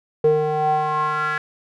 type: tone with band-pass filter sweep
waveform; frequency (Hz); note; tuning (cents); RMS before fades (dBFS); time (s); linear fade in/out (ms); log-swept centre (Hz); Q
square; 152.7; D#3; -32; -20; 0.24-1.38; 2; 460 to 1600; 5.5
effects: none